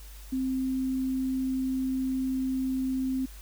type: tone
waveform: sine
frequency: 261.6 Hz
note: C4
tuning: in tune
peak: -26 dBFS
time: 0.32-3.26 s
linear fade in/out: 10 ms
effects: added 50 Hz sine -43 dBFS peak until 3.41 s + white hiss -52 dBFS RMS until 3.41 s